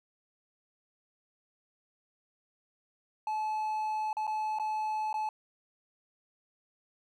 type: tone with dropouts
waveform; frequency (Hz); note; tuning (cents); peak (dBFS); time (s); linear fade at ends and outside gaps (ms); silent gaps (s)
triangle; 862; A5; -36; -28; 3.27-5.29; 2; 4.13-4.168 / 4.269-4.276 / 4.587-4.597 / 5.129-5.141
effects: none